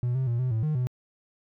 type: tone with pitch steps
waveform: triangle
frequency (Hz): 122.5 / 131.4 / 118.5 / 127.7 / 111.2 / 153.5 / 125.4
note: B2 / C3 / A#2 / C3 / A2 / D#3 / B2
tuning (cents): -14 / +8 / +29 / -42 / +19 / -23 / +27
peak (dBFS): -21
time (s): 0.03-0.87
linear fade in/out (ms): 0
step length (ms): 120
effects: tanh soft clip ceiling -17 dBFS